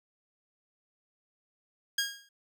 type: tone with exponential decay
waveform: 15% pulse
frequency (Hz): 1628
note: G#6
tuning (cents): -35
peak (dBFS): -18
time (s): 1.98-2.29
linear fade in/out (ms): 5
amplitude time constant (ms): 67
effects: none